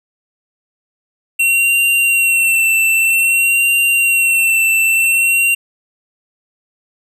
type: tone with vibrato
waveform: square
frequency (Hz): 2722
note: F7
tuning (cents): -45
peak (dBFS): -11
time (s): 1.39-5.55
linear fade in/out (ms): 10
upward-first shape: sine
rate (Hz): 0.52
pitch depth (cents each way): 31
effects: none